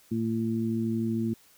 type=harmonic tone; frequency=113.1 Hz; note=A2; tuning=48 cents sharp; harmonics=1 / 2 / 3; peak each=-33 / -27 / -33 dBFS; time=0.11-1.34 s; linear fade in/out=10 ms; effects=white hiss -59 dBFS RMS until 1.57 s